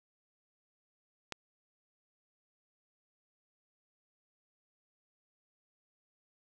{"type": "click", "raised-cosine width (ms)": 0.2, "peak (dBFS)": -20, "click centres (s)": 1.323, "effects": []}